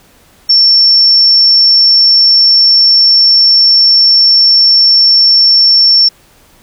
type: tone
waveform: sine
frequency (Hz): 5430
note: F8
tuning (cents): -50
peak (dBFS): -3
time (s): 0.49-6.09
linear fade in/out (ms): 10
effects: pink hiss -45 dBFS RMS until 6.62 s